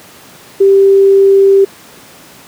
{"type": "tone", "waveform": "sine", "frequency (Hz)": 392, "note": "G4", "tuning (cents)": 0, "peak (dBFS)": -3, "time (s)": [0.6, 1.65], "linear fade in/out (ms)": 10, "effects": ["pink hiss -37 dBFS RMS until 2.47 s", "high-pass 150 Hz 12 dB/octave"]}